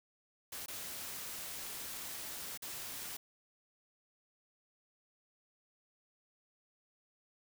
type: noise with dropouts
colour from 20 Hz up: white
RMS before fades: -44 dBFS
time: 0.52-3.17 s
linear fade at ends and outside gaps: 5 ms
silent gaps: 0.661-0.681 / 2.575-2.621 s
effects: none